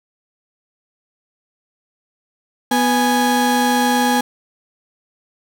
35% pulse tone pair together, 246.9 / 829.6 Hz, B3 / G#5, 0 / -2 cents, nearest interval octave + major sixth, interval 2098 cents, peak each -15 dBFS, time 2.71-4.21 s, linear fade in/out 5 ms, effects none

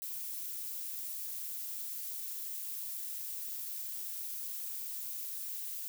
violet noise with amplitude modulation, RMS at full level -38 dBFS, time 0.02-5.88 s, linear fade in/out 0 ms, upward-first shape sine, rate 277 Hz, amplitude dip 55%, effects none

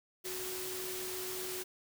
sine tone in noise, 370 Hz, F#4, in tune, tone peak -42 dBFS, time 0.24-1.64 s, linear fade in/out 20 ms, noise white, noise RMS -41 dBFS, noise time 0.24-1.64 s, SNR -4 dB, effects none

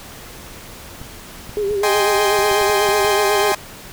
clicks, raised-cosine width 5 ms, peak -22 dBFS, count 9, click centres 1.015 / 1.494 / 1.71 / 2.39 / 2.514 / 2.614 / 2.698 / 2.889 / 3.047 s
sine tone with vibrato, 406.9 Hz, G#4, 35 cents flat, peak -17 dBFS, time 1.57-3.52 s, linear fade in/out 0 ms, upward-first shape sine, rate 8.1 Hz, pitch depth 66 cents each way
sawtooth chord, Ab major seventh, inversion second, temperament equal with one note detuned, 622.3 / 784 / 834.5 / 1046.5 Hz, Eb5 / G5 / Ab5 / C6, 0 / 0 / +8 / 0 cents, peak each -18 dBFS, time 1.83-3.55 s, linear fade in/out 5 ms
effects pink hiss -37 dBFS RMS until 3.92 s

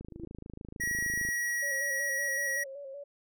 click train, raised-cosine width 3 ms, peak -30 dBFS, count 35, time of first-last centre 0.01-1.288 s, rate 26.6 Hz
sine tone with exponential growth, 334.9 Hz, E4, 27 cents sharp, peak -34 dBFS, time 0.1-0.25 s, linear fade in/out 2 ms, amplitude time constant 31 ms
square tone, 1912 Hz, A#6, 43 cents sharp, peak -30 dBFS, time 0.8-2.64 s, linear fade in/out 10 ms
sine tone with vibrato, 554 Hz, C#5, 1 cent flat, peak -40 dBFS, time 1.62-3.04 s, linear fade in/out 10 ms, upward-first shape square, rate 5.3 Hz, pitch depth 48 cents each way
effects none

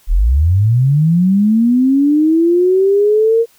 sine linear sweep, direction up, 33 to 466.2 Hz, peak -8 dBFS, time 0.07-3.46 s, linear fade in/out 50 ms, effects white hiss -51 dBFS RMS until 3.58 s

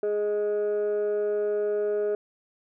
sine tone pair together, 416.3 / 624.9 Hz, G#4 / D#5, +4 / +7 cents, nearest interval perfect fifth, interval 703 cents, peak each -22 / -29 dBFS, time 0.03-2.15 s, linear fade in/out 2 ms, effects tanh soft clip ceiling -21 dBFS

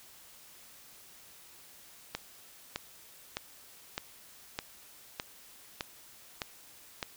click train, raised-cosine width 0.2 ms, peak -16 dBFS, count 9, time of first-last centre 2.15-7.028 s, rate 1.64 Hz, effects white hiss -55 dBFS RMS until 7.16 s

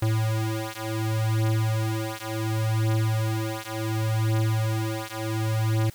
square beating tone pair, 110 / 110.69 Hz, A2 / A2, 0 / +11 cents, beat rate 0.69 Hz, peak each -27 / -27 dBFS, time 0.02-5.9 s, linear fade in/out 5 ms, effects white hiss -50 dBFS RMS until 5.94 s

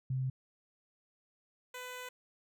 sine / 10% pulse tone pair in turn, 130.6 / 500.7 Hz, C3 / B4, -3 / +24 cents, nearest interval octave + major seventh, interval 2327 cents, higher second, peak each -31 / -34 dBFS, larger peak first, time 0.1-0.3 / 1.74-2.09 s, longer second, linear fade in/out 5 ms, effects none

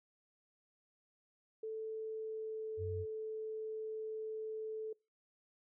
sine tone with pitch glide, 440 to 437 Hz, A4 to A4, 0 to -12 cents, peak -39 dBFS, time 1.63-4.93 s, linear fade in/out 5 ms, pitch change -12 cents, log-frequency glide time 1.87-3.02 s
sine tone, 92.5 Hz, F#2, in tune, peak -39 dBFS, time 2.77-3.06 s, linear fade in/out 50 ms
effects noise-tail reverb RT60 0.3 s tail -26 dB re dry

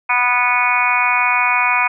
harmonic tone, 246.1 Hz, B3, 6 cents flat, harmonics 3 / 4 / 5 / 6 / 7 / 8 / 9 / 10, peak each -24 / -18 / -22 / -23 / -29 / -30 / -19 / -18 dBFS, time 0.09-1.88 s, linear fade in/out 10 ms, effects none

